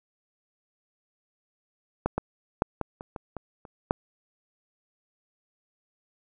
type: clicks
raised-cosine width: 1 ms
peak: -10 / -12 / -7 / -14 / -24 / -21 / -21 / -30 / -8 dBFS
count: 9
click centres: 2.06 / 2.18 / 2.621 / 2.813 / 3.009 / 3.162 / 3.367 / 3.652 / 3.909 s
effects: none